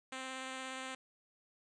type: tone with vibrato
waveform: 5% pulse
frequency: 261.5 Hz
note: C4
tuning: 1 cent flat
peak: -30 dBFS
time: 0.12-0.95 s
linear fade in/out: 5 ms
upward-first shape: triangle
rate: 17 Hz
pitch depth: 11 cents each way
effects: resampled to 22050 Hz